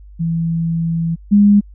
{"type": "tone pair in turn", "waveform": "sine", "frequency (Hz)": [165.8, 204.3], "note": ["E3", "G#3"], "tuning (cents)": [10, -28], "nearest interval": "major third", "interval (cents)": 362, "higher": "second", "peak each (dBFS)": [-15, -6], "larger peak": "second", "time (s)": [[0.19, 1.16], [1.31, 1.61]], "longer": "first", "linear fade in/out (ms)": 20, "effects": ["added 50 Hz sine -36 dBFS peak until 1.74 s"]}